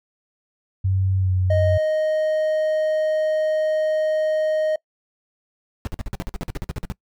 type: tone with pitch glide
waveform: sine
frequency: 95.1 to 92.39 Hz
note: F#2 to F#2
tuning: +48 to -2 cents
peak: -17 dBFS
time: 0.84-1.78 s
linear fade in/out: 10 ms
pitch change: -50 cents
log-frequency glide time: 1.18-1.32 s
type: tone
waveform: triangle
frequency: 622 Hz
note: D#5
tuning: 1 cent flat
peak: -16 dBFS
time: 1.5-4.76 s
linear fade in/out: 5 ms
type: noise bursts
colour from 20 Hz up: brown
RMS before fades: -26 dBFS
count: 16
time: 5.85-6.922 s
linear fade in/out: 0 ms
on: 22 ms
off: 48 ms
effects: noise-tail reverb RT60 0.1 s tail -23 dB re dry